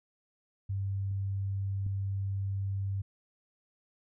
sine tone, 98 Hz, G2, in tune, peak -30 dBFS, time 0.69-3.02 s, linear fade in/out 10 ms
clicks, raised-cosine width 5 ms, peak -40 / -31 dBFS, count 2, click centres 1.113 / 1.865 s
effects none

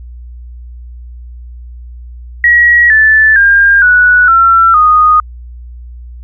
sine tone with pitch steps, 1910 / 1751.5 / 1606.1 / 1472.8 / 1350.6 / 1238.5 Hz, A#6 / A6 / G6 / F#6 / E6 / D#6, +42 / -8 / +42 / -8 / +42 / -8 cents, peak -3 dBFS, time 2.44-5.2 s, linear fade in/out 2 ms, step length 460 ms, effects added 60 Hz sine -26 dBFS peak until 6.23 s

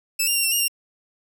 10% pulse tone with pitch steps, 2634 / 2793 / 2763 / 2702 / 2834 / 2776 Hz, E7 / F7 / F7 / E7 / F7 / F7, -2 / -1 / -19 / +42 / +25 / -11 cents, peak -11 dBFS, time 0.19-0.682 s, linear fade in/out 10 ms, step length 82 ms, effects none

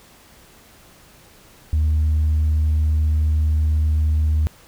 sine tone, 77.1 Hz, D#2, 15 cents flat, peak -13 dBFS, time 1.73-4.47 s, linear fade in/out 0 ms, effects tanh soft clip ceiling -13 dBFS + pink hiss -49 dBFS RMS until 4.67 s

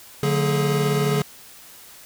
square tone cluster, 145.9 / 180.6 / 223.5 / 418.8 Hz, D3 / F#3 / A3 / G#4, -11 / -42 / +27 / +15 cents, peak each -22 / -29 / -30 / -24 dBFS, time 0.23-1.22 s, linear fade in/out 2 ms, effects white hiss -45 dBFS RMS until 2.05 s

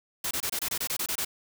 white noise bursts, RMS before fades -30 dBFS, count 11, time 0.24-1.249 s, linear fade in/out 5 ms, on 69 ms, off 25 ms, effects none

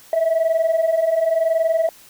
sine tone pair together, 636.1 / 657 Hz, D#5 / E5, +38 / -6 cents, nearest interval minor second, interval 56 cents, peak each -19 / -15 dBFS, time 0.13-1.89 s, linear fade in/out 2 ms, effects tanh soft clip ceiling -12 dBFS + white hiss -47 dBFS RMS until 2.09 s

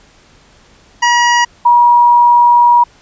25% pulse / sine tone pair in turn, 959 / 959 Hz, A#5 / A#5, +49 / +49 cents, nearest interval unison, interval 0 cents, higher neither, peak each -4 dBFS, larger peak neither, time 1.02-1.45 / 1.65-2.84 s, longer second, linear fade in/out 10 ms, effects pink hiss -46 dBFS RMS until 3.01 s + resampled to 16000 Hz

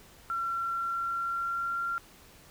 sine tone with pitch glide, 1361 to 1380 Hz, F6 to F6, -45 to -21 cents, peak -29 dBFS, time 0.3-1.98 s, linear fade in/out 0 ms, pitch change +24 cents, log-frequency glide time 0.57-1.87 s, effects pink hiss -55 dBFS RMS until 2.5 s

